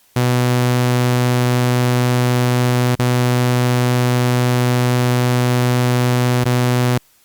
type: tone with dropouts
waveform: sawtooth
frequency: 123.8 Hz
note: B2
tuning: 5 cents sharp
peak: -9 dBFS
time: 0.16-6.98 s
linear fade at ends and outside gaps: 5 ms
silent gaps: 2.953-2.992 / 6.442-6.455 s
effects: white hiss -54 dBFS RMS until 7.24 s + Opus 48 kbps